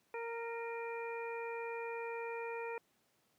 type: harmonic tone with a mistuned harmonic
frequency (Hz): 463.6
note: A#4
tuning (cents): -10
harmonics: 1 / 2 / 3 / 4 / 5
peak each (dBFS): -41 / -45 / -52 / -52 / -48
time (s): 0.14-2.78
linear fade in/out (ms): 2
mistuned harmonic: 5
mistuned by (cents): +60
effects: pink hiss -75 dBFS RMS until 3.38 s + high-pass 150 Hz 12 dB/octave